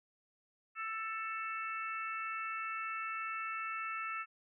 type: harmonic tone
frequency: 442.1 Hz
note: A4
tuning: 8 cents sharp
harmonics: 3 / 4 / 5 / 6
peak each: -39 / -46 / -46 / -44 dBFS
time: 0.75-4.26 s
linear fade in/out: 50 ms
effects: none